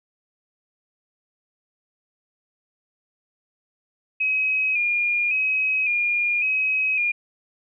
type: tone with vibrato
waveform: sine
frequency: 2480 Hz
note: D#7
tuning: 6 cents flat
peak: -19 dBFS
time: 4.2-7.12 s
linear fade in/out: 10 ms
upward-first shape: square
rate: 0.9 Hz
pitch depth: 43 cents each way
effects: none